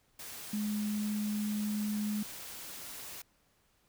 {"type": "tone in noise", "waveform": "sine", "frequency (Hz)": 210, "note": "G#3", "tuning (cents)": 19, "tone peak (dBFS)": -31, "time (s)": [0.53, 2.23], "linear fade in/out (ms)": 5, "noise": "white", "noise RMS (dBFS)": -45, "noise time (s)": [0.19, 3.22], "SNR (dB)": 11, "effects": ["pink hiss -71 dBFS RMS until 3.88 s"]}